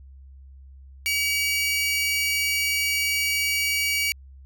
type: tone pair together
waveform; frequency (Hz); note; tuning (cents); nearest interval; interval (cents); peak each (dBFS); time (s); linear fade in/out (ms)
sawtooth; 2279 / 2838; C#7 / F7; +47 / +27; major third; 380; -19 / -27; 1.06-4.12; 0
effects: added 67 Hz sine -43 dBFS peak until 4.45 s